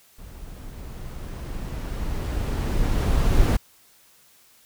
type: noise with level ramp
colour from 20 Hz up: brown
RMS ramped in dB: -41 to -17 dBFS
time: 0.18-3.57 s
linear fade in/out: 10 ms
effects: white hiss -56 dBFS RMS until 4.65 s